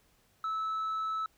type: tone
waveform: sine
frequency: 1305 Hz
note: E6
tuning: 18 cents flat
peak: -28 dBFS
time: 0.44-1.26 s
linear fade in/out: 2 ms
effects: tanh soft clip ceiling -30 dBFS + pink hiss -68 dBFS RMS until 1.37 s